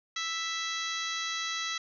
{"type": "harmonic tone with a mistuned harmonic", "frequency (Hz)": 659.3, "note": "E5", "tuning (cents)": 0, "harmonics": [2, 3, 4, 5, 6, 7, 8, 9, 10], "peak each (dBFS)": [-38, -37, -43, -39, -37, -47, -47, -42, -48], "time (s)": [0.16, 1.78], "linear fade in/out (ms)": 5, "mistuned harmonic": 10, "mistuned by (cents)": -20, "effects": []}